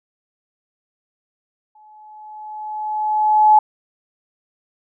sine tone with exponential growth, 854 Hz, G#5, 48 cents sharp, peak -6 dBFS, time 1.75-3.59 s, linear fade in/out 5 ms, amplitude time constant 400 ms, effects none

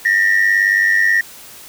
sine tone pair together, 1808.5 / 1907 Hz, A6 / A#6, +47 / +39 cents, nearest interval minor second, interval 92 cents, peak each -12 dBFS, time 0.05-1.21 s, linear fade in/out 5 ms, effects tanh soft clip ceiling -7 dBFS + white hiss -38 dBFS RMS until 1.68 s

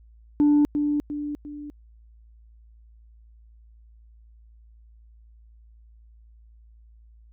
sine tone with echo, 293.7 Hz, D4, in tune, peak -13 dBFS, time 0.4-0.65 s, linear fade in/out 0 ms, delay 350 ms, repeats 3, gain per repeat -7 dB, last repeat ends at 1.7 s, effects tanh soft clip ceiling -13 dBFS + added 56 Hz sine -49 dBFS peak until 7.32 s

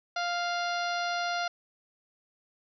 harmonic tone with a mistuned harmonic, 698.5 Hz, F5, in tune, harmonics 1 / 2 / 3 / 4 / 5 / 6 / 7 / 8, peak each -31 / -33 / -41 / -42 / -43 / -41 / -43 / -46 dBFS, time 0.16-1.48 s, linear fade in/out 5 ms, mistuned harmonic 8, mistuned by +46 cents, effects none

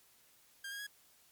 sawtooth tone with pitch steps, 1603 / 1632.9 / 1663.4 Hz, G6 / G#6 / G#6, +38 / -30 / +2 cents, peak -38 dBFS, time 0.64-0.868 s, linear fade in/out 5 ms, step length 76 ms, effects white hiss -66 dBFS RMS until 1.31 s + MP3 96 kbps

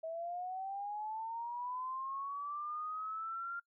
sine linear sweep, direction up, 640 to 1396.9 Hz, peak -38 dBFS, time 0.03-3.6 s, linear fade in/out 10 ms, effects noise-tail reverb RT60 0.1 s tail -23 dB re dry

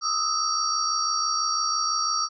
sine tone cluster, 1235 / 1301 / 4589 / 5640 Hz, D#6 / E6 / D8 / F8, -13 / -23 / -41 / +16 cents, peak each -28 dBFS, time 0.01-2.29 s, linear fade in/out 50 ms, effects none

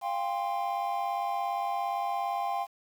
triangle chord, F suspended second, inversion none, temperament equal with one note detuned, 698.5 / 795.9 / 1046.5 Hz, F5 / G5 / C6, 0 / +26 / 0 cents, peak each -31 / -29 / -33 dBFS, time 0.01-2.67 s, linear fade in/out 50 ms, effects tanh soft clip ceiling -19 dBFS + 9-bit

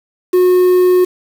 triangle tone with quantisation, 363.4 Hz, F#4, 31 cents flat, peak -5 dBFS, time 0.33-1.05 s, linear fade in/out 10 ms, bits 5, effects none

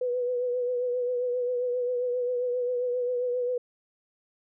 sine tone with vibrato, 493.9 Hz, B4, in tune, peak -25 dBFS, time 0.01-3.58 s, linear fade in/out 5 ms, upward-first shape triangle, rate 7.5 Hz, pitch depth 43 cents each way, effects none

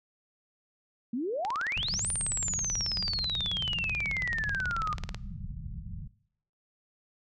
sine exponential two-way sweep, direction up then down, 221.5 to 9397 to 1201 Hz, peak -29 dBFS, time 1.13-4.94 s, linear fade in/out 5 ms, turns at 2.09 s
click train, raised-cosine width 0.2 ms, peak -20 dBFS, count 69, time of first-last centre 1.45-5.146 s, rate 18.4 Hz
pink low-pass noise, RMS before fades -39 dBFS, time 1.76-6.08 s, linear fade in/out 10 ms, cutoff 200 Hz, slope 96 dB/octave
effects noise-tail reverb RT60 0.7 s tail -21 dB re dry

